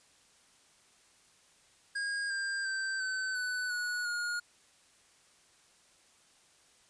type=tone with pitch steps; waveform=square; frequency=1629 / 1594.6 / 1560.8 / 1527.8 / 1495.5 / 1463.9 / 1432.9 Hz; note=G#6 / G6 / G6 / G6 / F#6 / F#6 / F6; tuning=-34 / +29 / -8 / -45 / +18 / -19 / +44 cents; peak=-33 dBFS; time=1.95-4.4 s; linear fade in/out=10 ms; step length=350 ms; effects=white hiss -64 dBFS RMS until 6.89 s + resampled to 22050 Hz